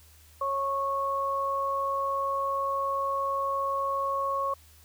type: tone pair together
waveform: sine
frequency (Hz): 549 / 1100.7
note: C#5 / C#6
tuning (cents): -17 / -13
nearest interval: octave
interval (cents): 1204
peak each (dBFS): -32 / -27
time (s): 0.41-4.54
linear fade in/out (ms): 5
effects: added 77 Hz sine -55 dBFS peak until 4.84 s + white hiss -58 dBFS RMS until 4.84 s